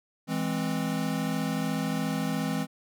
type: chord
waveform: square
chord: E augmented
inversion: none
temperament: equal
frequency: 164.81 / 207.7 / 261.6 Hz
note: E3 / G#3 / B#3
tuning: 0 / 0 / 0 cents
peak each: -32 / -33 / -32 dBFS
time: 0.27-2.67 s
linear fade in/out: 50 ms
effects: none